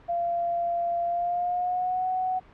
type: tone with pitch glide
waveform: sine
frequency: 689 to 742.7 Hz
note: F5 to F#5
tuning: -24 to +6 cents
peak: -24 dBFS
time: 0.08-2.4 s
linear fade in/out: 20 ms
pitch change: +130 cents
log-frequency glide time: 1.04-2.07 s
effects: pink hiss -53 dBFS RMS until 2.53 s + low-pass 2000 Hz 12 dB/octave